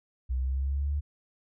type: linear sweep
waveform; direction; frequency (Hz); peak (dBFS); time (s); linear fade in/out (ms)
sine; up; 62.7 to 73.42; -26; 0.29-1.01; 20
effects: none